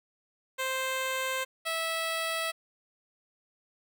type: tone pair in turn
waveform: 10% pulse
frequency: 523.3 / 653.2 Hz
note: C5 / E5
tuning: 0 / -16 cents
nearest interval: major third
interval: 384 cents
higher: second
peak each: -21 dBFS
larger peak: neither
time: 0.58-1.45 / 1.65-2.52 s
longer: neither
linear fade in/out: 20 ms
effects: none